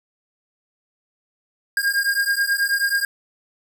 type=beating tone pair; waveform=square; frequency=1612 / 1621.3 Hz; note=G6 / G#6; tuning=+48 / -42 cents; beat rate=9.3 Hz; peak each=-22 dBFS; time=1.77-3.05 s; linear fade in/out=2 ms; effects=none